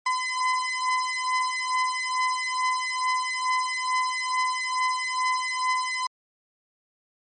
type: beating tone pair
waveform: 30% pulse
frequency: 1016 / 1018.3 Hz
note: B5 / C6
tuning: +49 / -47 cents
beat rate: 2.3 Hz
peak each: -24 dBFS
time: 0.06-6.07 s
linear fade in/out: 5 ms
effects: MP3 32 kbps